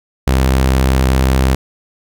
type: tone pair in turn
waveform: sawtooth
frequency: 65.5 / 65.5 Hz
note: C2 / C2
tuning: +2 / +2 cents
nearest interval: unison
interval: 0 cents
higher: neither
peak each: -6 dBFS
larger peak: neither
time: 0.27-1.08 / 1.08-1.55 s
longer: first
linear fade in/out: 5 ms
effects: none